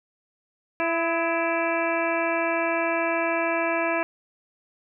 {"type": "harmonic tone with a mistuned harmonic", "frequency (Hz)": 333.4, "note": "E4", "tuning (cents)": 20, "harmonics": [1, 2, 3, 4, 5, 6, 7, 8], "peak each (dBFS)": [-29, -26, -30, -34, -31, -40, -30, -35], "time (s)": [0.8, 4.03], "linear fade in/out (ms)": 0, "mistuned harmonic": 4, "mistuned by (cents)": -51, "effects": []}